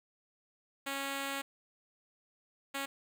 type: tone bursts at uneven times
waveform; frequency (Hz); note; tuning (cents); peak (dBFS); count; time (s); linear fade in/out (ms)
5% pulse; 275.6; C#4; -10; -24; 2; 0.86-1.42 / 2.74-2.86; 10
effects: none

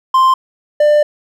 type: tone pair in turn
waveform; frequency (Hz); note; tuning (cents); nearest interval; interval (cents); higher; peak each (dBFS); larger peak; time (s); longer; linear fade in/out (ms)
triangle; 1046.5 / 595.4; C6 / D5; 0 / +24; minor seventh; 976; first; -5; neither; 0.14-0.34 / 0.8-1.03; second; 5
effects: none

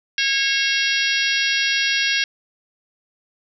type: harmonic tone with a mistuned harmonic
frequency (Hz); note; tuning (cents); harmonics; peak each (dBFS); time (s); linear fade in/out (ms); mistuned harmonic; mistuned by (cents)
546; C#5; -26; 3 / 4 / 5 / 6 / 7 / 8 / 9 / 10; -23 / -25 / -24 / -25 / -28 / -29 / -28 / -27; 0.18-2.24; 2; 10; +39
effects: none

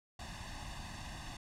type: noise with comb filter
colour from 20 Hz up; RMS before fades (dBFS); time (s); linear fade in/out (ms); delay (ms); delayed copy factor
pink; -45; 0.19-1.37; 5; 1.1; +0.9
effects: low-pass 7000 Hz 12 dB/octave

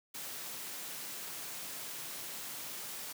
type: high-pass noise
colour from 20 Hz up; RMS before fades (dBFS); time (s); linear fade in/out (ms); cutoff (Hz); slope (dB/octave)
white; -43; 0.14-3.13; 10; 110; 48
effects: none

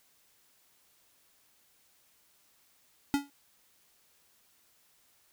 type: tone with exponential decay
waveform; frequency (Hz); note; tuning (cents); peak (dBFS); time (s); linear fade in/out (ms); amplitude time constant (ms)
square; 282.9; C#4; +35; -22; 3.14-3.3; 0; 33
effects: white hiss -67 dBFS RMS until 5.32 s

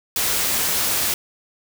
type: noise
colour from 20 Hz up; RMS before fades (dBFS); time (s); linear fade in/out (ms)
white; -21; 0.16-1.14; 2
effects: none

